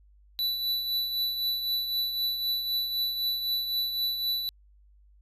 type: tone with tremolo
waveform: square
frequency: 3964 Hz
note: B7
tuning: 6 cents sharp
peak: -25 dBFS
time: 0.39-4.49 s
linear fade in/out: 0 ms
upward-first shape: triangle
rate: 3.9 Hz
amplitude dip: 55%
effects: added 50 Hz sine -55 dBFS peak until 5.21 s + resampled to 32000 Hz